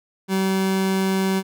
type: tone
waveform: 30% pulse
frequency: 191.2 Hz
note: G3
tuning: 43 cents flat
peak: -16 dBFS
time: 0.28-1.43 s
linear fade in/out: 50 ms
effects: none